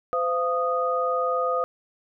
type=tone cluster; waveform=sine; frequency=512 / 684 / 1239 Hz; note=C5 / F5 / D#6; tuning=-38 / -36 / -8 cents; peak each=-25 / -29 / -25 dBFS; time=0.13-1.64 s; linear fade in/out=0 ms; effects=none